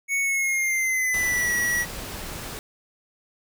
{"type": "tone with pitch glide", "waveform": "square", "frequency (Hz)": [2217, 1930], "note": ["C#7", "B6"], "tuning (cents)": [0, -40], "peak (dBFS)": -22, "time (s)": [0.08, 1.86], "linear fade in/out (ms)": 50, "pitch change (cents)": -240, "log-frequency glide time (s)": [0.21, 1.53]}
{"type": "noise", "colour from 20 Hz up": "pink", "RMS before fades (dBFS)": -35, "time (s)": [1.14, 2.59], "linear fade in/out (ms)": 0}
{"effects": []}